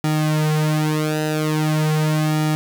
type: tone with flanger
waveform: sawtooth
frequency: 154.1 Hz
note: D#3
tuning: 16 cents flat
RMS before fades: -19 dBFS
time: 0.04-2.55 s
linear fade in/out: 0 ms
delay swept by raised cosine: 1.9 to 5.6 ms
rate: 0.42 Hz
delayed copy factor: -0.9
effects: none